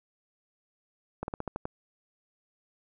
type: slowing click train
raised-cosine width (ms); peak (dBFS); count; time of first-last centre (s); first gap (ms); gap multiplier
1; -19; 7; 1.23-1.654; 51; 1.13
effects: none